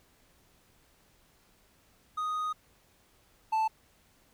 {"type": "tone pair in turn", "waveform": "triangle", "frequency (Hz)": [1244.5, 880], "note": ["D#6", "A5"], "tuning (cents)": [0, 0], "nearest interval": "tritone", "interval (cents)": 600, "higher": "first", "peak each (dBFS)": [-28, -23], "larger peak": "second", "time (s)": [[2.17, 2.53], [3.52, 3.68]], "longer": "first", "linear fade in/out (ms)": 10, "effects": ["pink hiss -65 dBFS RMS until 4.33 s"]}